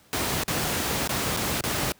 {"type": "noise with dropouts", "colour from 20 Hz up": "pink", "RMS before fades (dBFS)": -26, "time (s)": [0.13, 1.92], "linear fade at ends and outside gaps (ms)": 0, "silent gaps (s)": [[0.435, 0.48], [1.075, 1.093], [1.365, 1.372], [1.608, 1.638]], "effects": ["pink hiss -57 dBFS RMS until 1.99 s", "high-pass 80 Hz 12 dB/octave"]}